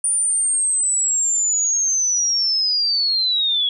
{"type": "linear sweep", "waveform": "sine", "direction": "down", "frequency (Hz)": [9397, 3324], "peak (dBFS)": -16, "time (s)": [0.04, 3.69], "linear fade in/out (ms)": 2, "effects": []}